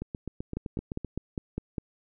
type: two click trains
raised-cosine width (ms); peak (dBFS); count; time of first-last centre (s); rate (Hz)
3; -21 / -18; 9 / 7; 0.02-1.047 / 0.57-1.782; 7.79 / 4.95
effects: none